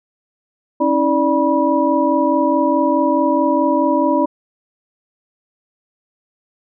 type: tone cluster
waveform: sine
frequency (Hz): 274.4 / 319.1 / 587 / 972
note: C#4 / D#4 / D5 / B5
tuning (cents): -17 / +44 / -1 / -28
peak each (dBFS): -18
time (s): 0.8-4.26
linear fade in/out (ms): 10
effects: none